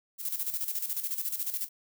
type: noise with tremolo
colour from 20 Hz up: violet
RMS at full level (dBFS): -31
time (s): 0.18-1.69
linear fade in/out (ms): 50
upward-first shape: square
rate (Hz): 14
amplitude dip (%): 65
effects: none